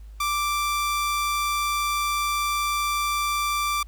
sawtooth tone, 1174.7 Hz, D6, in tune, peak -19 dBFS, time 0.2-3.83 s, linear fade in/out 5 ms, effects added 52 Hz sine -39 dBFS peak until 3.87 s + pink hiss -62 dBFS RMS until 3.87 s

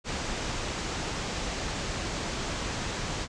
pink low-pass noise, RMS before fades -33 dBFS, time 0.04-3.28 s, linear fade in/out 50 ms, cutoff 7700 Hz, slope 48 dB/octave, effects none

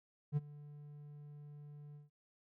triangle tone with ADSR envelope, 146.83 Hz, D3, in tune, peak -27 dBFS, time 0.32-2.1 s, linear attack 49 ms, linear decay 27 ms, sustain -21 dB, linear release 150 ms, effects none

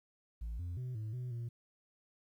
sine tone with pitch steps, 56.1 / 87.5 / 126.4 / 108.6 / 125 / 118 Hz, A1 / F2 / B2 / A2 / B2 / A#2, +34 / +4 / +41 / -22 / +21 / +22 cents, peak -35 dBFS, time 0.41-1.49 s, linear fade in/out 10 ms, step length 180 ms, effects tanh soft clip ceiling -37 dBFS + 12-bit

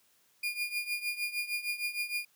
35% pulse tone with tremolo, 2424 Hz, D#7, 46 cents flat, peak -27 dBFS, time 0.43-2.25 s, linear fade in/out 5 ms, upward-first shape triangle, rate 6.5 Hz, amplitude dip 85%, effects white hiss -68 dBFS RMS until 2.35 s + high-pass 100 Hz 12 dB/octave

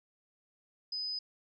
sine tone, 5010 Hz, D#8, 11 cents sharp, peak -34 dBFS, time 0.92-1.19 s, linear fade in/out 5 ms, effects none

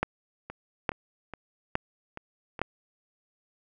two click trains, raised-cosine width 0.5 ms, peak -10 / -23 dBFS, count 4 / 6, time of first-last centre 0.03-2.616 / 0.5-2.592 s, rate 1.16 / 2.39 Hz, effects none

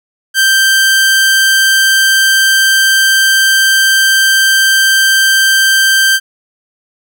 sawtooth tone, 1568 Hz, G6, in tune, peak -3 dBFS, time 0.34-6.2 s, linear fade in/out 50 ms, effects none

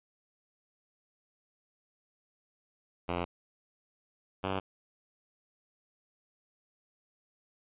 5% pulse tone pair in turn, 87.31 / 95.67 Hz, F2 / G2, 0 / -42 cents, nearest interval major second, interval 158 cents, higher second, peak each -20 dBFS, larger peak neither, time 3.08-3.25 / 4.43-4.6 s, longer neither, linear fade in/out 10 ms, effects resampled to 8000 Hz

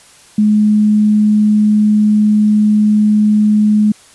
sine tone, 211.3 Hz, G#3, 30 cents sharp, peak -7 dBFS, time 0.38-3.92 s, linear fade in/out 5 ms, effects white hiss -43 dBFS RMS until 4.14 s + resampled to 24000 Hz

